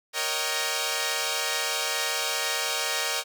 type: chord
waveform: 5% pulse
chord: Eb dominant seventh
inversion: second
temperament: equal with one note detuned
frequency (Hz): 466.2 / 554.4 / 622.3 / 767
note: Bb4 / Db5 / Eb5 / G5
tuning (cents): 0 / 0 / 0 / -38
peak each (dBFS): -20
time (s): 0.13-3.24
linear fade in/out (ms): 50
effects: none